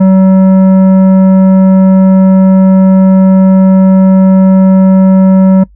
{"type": "tone with tanh clipping", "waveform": "sine", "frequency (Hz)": 189.6, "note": "F#3", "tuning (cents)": 43, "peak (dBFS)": -3, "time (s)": [0, 5.64], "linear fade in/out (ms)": 10, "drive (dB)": 11, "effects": ["noise-tail reverb RT60 0.1 s tail -22 dB re dry", "added 50 Hz sine -36 dBFS peak until 5.75 s"]}